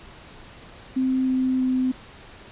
sine tone with pitch steps, 260.3 / 258.7 / 257 Hz, C4 / C4 / C4, -9 / -19 / -31 cents, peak -19 dBFS, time 0.96-1.92 s, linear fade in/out 10 ms, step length 320 ms, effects pink hiss -45 dBFS RMS until 2.51 s + resampled to 8000 Hz

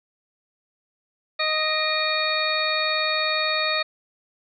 harmonic tone with a mistuned harmonic, 622.3 Hz, D#5, in tune, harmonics 1 / 2 / 3 / 4 / 6 / 7, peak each -28 / -28 / -28 / -28 / -28 / -28 dBFS, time 1.39-3.83 s, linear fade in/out 10 ms, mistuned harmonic 4, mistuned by -52 cents, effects none

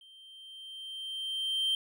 triangle tone with level ramp, 3140 Hz, G7, 2 cents sharp, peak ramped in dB -52 to -24 dBFS, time 0.01-1.75 s, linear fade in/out 2 ms, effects none

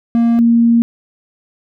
triangle / sine tone pair in turn, 233.1 / 233.1 Hz, A#3 / A#3, 0 / 0 cents, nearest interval unison, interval 0 cents, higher neither, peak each -7 dBFS, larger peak neither, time 0.15-0.39 / 0.39-0.82 s, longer second, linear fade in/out 0 ms, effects none

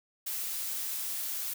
blue noise, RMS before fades -35 dBFS, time 0.26-1.54 s, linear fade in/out 10 ms, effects none

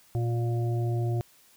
harmonic tone, 118 Hz, A#2, 22 cents sharp, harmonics 1 / 3 / 5 / 6, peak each -25 / -34 / -44 / -40 dBFS, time 0.15-1.21 s, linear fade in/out 0 ms, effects white hiss -59 dBFS RMS until 1.56 s

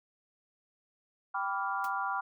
sine chord, G dominant seventh, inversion none, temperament equal with one note detuned, 784 / 987.8 / 1165.2 / 1396.9 Hz, G5 / B5 / D6 / F6, 0 / 0 / -14 / 0 cents, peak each -36 dBFS, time 1.34-2.21 s, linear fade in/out 10 ms
white noise with exponential decay, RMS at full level -43 dBFS, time 1.84-1.93 s, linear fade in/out 2 ms, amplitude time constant 18 ms
effects none

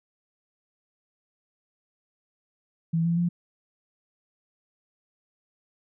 sine tone with pitch steps, 164.81 / 169.05 / 173.4 Hz, E3 / E3 / F3, 0 / +44 / -12 cents, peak -21 dBFS, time 2.93-3.29 s, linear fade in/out 10 ms, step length 120 ms, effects none

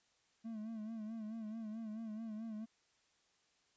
triangle tone with vibrato, 220 Hz, A3, in tune, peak -40 dBFS, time 0.44-2.66 s, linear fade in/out 20 ms, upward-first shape sine, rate 4.6 Hz, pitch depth 68 cents each way, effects white hiss -75 dBFS RMS until 3.76 s + resampled to 16000 Hz

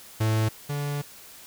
45% pulse tone pair in turn, 109.5 / 144.38 Hz, A2 / D3, -8 / -29 cents, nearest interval perfect fourth, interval 479 cents, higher second, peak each -21 / -27 dBFS, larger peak first, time 0.2-0.49 / 0.69-1.02 s, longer second, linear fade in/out 10 ms, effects white hiss -47 dBFS RMS until 1.46 s

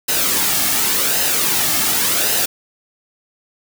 white noise with flanger, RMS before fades -17 dBFS, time 0.08-2.46 s, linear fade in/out 10 ms, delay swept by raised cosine 0.87 to 2.07 ms, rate 0.89 Hz, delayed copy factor -0.5, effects none

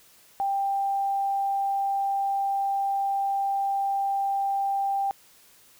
sine tone, 790 Hz, G5, 13 cents sharp, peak -23 dBFS, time 0.4-5.11 s, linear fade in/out 0 ms, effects white hiss -56 dBFS RMS until 5.79 s

